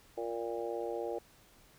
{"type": "harmonic tone with a mistuned harmonic", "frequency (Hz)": 116.54, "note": "A#2", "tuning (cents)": 0, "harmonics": [3, 4, 5, 6, 7], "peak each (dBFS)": [-40, -38, -41, -47, -44], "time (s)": [0.17, 1.19], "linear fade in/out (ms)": 10, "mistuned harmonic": 7, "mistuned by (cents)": -20, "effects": ["pink hiss -62 dBFS RMS until 1.78 s"]}